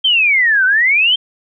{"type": "exponential two-way sweep", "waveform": "sine", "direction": "down then up", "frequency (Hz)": [3198, 1480, 3198], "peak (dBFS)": -9, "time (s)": [0.04, 1.16], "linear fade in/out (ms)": 10, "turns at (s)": 0.65, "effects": []}